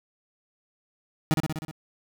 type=tone with echo; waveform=30% pulse; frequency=157.4 Hz; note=D#3; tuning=20 cents sharp; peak=-16 dBFS; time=1.31-1.34 s; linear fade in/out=0 ms; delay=62 ms; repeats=6; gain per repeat=-3 dB; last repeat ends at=1.712 s; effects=none